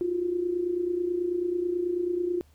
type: tone with amplitude modulation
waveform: sine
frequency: 353.1 Hz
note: F4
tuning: 19 cents sharp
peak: -22 dBFS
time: 0.01-2.41 s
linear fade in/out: 0 ms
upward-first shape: sine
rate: 29.2 Hz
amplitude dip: 65%
effects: added 75 Hz sine -56 dBFS peak until 2.54 s + pink hiss -65 dBFS RMS until 2.54 s